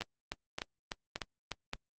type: two click trains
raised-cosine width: 0.2 ms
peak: -18 / -18 dBFS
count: 4 / 6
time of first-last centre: 0.01-1.734 / 0.02-1.517 s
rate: 1.74 / 3.34 Hz
effects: Opus 32 kbps